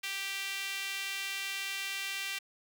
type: tone with high-pass filter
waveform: sawtooth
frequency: 391.7 Hz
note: G4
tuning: 1 cent flat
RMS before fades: -37 dBFS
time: 0.03-2.39 s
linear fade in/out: 10 ms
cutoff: 2400 Hz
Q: 2.1
effects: none